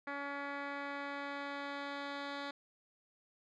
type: tone with low-pass filter sweep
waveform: 10% pulse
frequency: 282.6 Hz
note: C#4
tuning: 34 cents sharp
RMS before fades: -42 dBFS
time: 0.07-2.51 s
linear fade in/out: 5 ms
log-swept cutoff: 2100 to 3500 Hz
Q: 2.1
effects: none